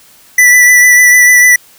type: tone with vibrato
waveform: square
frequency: 1974 Hz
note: B6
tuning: 1 cent flat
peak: -3 dBFS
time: 0.38-1.56 s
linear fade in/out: 5 ms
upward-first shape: triangle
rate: 6.7 Hz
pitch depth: 23 cents each way
effects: white hiss -42 dBFS RMS until 1.78 s